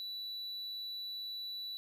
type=tone; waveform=triangle; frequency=3951 Hz; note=B7; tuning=in tune; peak=-38 dBFS; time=0-1.77 s; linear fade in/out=0 ms; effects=none